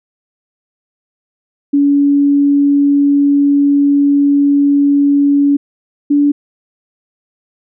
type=tone pair in turn; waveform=sine; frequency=284 / 288.3 Hz; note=C#4 / D4; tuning=+42 / -32 cents; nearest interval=unison; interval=26 cents; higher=second; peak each=-7 dBFS; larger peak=neither; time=1.73-5.57 / 6.1-6.32 s; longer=first; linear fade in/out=10 ms; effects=none